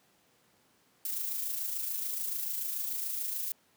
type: noise with amplitude modulation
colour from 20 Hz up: violet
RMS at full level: -33 dBFS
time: 1.05-3.52 s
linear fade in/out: 2 ms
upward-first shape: sine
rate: 26.9 Hz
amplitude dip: 40%
effects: pink hiss -67 dBFS RMS until 3.76 s + high-pass 150 Hz 12 dB/octave